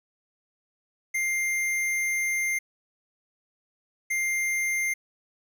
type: tone pair in turn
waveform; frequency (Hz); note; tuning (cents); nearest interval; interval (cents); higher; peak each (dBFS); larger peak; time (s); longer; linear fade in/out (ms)
square; 2100 / 2100; C7 / C7; +6 / +6; unison; 0; neither; -25; neither; 1.14-2.59 / 4.1-4.94; first; 10
effects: resampled to 32000 Hz + 10-bit